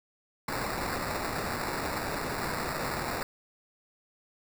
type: noise with sample-and-hold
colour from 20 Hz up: blue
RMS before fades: -33 dBFS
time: 0.48-3.23 s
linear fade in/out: 2 ms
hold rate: 3150 Hz
effects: none